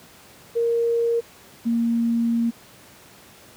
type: tone pair in turn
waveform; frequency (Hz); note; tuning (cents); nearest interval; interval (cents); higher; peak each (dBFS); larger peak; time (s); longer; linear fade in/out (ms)
sine; 466.3 / 232.5; A#4 / A#3; +1 / -4; octave; 1205; first; -18; neither; 0.55-1.21 / 1.65-2.51; second; 20
effects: pink hiss -48 dBFS RMS until 3.56 s + high-pass 100 Hz 12 dB/octave